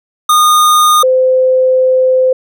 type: tone pair in turn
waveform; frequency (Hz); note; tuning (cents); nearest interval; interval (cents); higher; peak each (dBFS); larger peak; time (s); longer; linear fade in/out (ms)
square / sine; 1226 / 515.5; D#6 / C5; -26 / -26; octave + minor third; 1500; first; -6; neither; 0.29-1.03 / 1.03-2.33; second; 5
effects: none